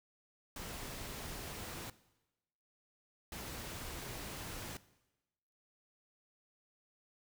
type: noise bursts at uneven times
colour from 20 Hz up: pink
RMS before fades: -45 dBFS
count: 2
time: 0.56-1.9 / 3.32-4.77 s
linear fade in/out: 2 ms
effects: noise-tail reverb RT60 1.0 s tail -18 dB re dry